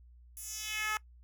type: tone with high-pass filter sweep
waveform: 10% pulse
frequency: 429.5 Hz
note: A4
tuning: 42 cents flat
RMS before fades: -37 dBFS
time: 0.37-0.97 s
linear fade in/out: 0 ms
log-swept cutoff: 11000 to 1100 Hz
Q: 1.7
effects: noise-tail reverb RT60 0.1 s tail -21 dB re dry + added 60 Hz sine -54 dBFS peak until 1.23 s